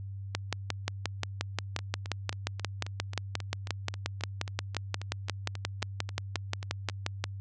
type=two click trains; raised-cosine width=0.2 ms; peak=-12 / -22 dBFS; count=40 / 20; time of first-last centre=0.35-7.24 / 1.79-6.898 s; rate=5.66 / 3.72 Hz; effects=added 98 Hz sine -37 dBFS peak until 7.4 s + resampled to 22050 Hz